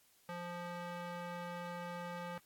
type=tone with band-pass filter; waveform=square; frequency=174.61 Hz; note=F3; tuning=in tune; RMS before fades=-44 dBFS; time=0.29-2.38 s; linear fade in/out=0 ms; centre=1100 Hz; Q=0.71; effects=white hiss -69 dBFS RMS until 2.45 s + AAC 64 kbps